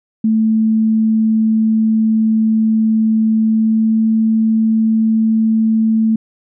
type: tone with pitch glide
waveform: sine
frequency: 220.3 to 221.6 Hz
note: A3 to A3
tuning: +2 to +13 cents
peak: -10 dBFS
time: 0.24-6.16 s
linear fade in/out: 5 ms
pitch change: +11 cents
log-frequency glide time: 3.45-4.03 s
effects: none